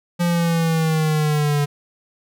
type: exponential sweep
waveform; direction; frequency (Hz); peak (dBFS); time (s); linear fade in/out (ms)
square; down; 174.61 to 144.2; -17; 0.19-1.66; 20
effects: none